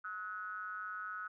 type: ring-modulated tone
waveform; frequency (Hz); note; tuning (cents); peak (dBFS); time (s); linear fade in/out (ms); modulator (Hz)
triangle; 98; G2; 0; -35; 0.04-1.28; 10; 1380
effects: none